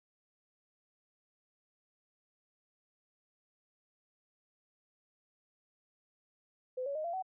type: tone with pitch steps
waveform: sine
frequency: 509 / 561.5 / 619.5 / 683.4 / 753.9 Hz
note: C5 / C#5 / D#5 / F5 / F#5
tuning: -48 / +22 / -8 / -38 / +32 cents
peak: -34 dBFS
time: 6.77-7.225 s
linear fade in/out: 10 ms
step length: 91 ms
effects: none